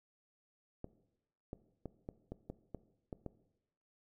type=clicks; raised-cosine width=2 ms; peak=-29 dBFS; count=9; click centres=0.844 / 1.531 / 1.857 / 2.089 / 2.32 / 2.5 / 2.747 / 3.128 / 3.263 s; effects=noise-tail reverb RT60 0.9 s tail -17 dB re dry